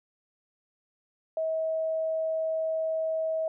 sine tone, 641 Hz, E5, 49 cents flat, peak -26 dBFS, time 1.37-3.48 s, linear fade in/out 2 ms, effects none

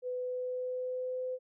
sine tone with pitch glide, 500 to 509.3 Hz, B4 to C5, +21 to -47 cents, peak -33 dBFS, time 0.02-1.39 s, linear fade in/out 50 ms, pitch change +32 cents, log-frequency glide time 0.12-1.25 s, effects none

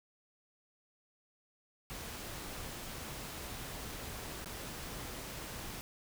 pink noise with dropouts, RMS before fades -44 dBFS, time 1.9-5.81 s, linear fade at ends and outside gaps 0 ms, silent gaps 4.445-4.459 s, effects none

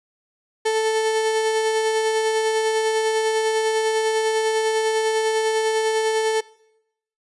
35% pulse tone with tremolo, 440 Hz, A4, in tune, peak -15 dBFS, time 0.65-6.41 s, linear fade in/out 10 ms, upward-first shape triangle, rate 10 Hz, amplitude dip 35%, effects noise-tail reverb RT60 0.8 s tail -22 dB re dry + resampled to 24000 Hz

